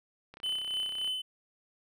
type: click train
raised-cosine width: 0.3 ms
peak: -32 dBFS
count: 25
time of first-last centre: 0.34-1.076 s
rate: 32.6 Hz
type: tone with tremolo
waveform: triangle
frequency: 3033 Hz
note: F#7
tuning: 42 cents sharp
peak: -28 dBFS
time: 0.43-1.22 s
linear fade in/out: 10 ms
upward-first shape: sine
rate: 3.5 Hz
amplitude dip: 45%
effects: none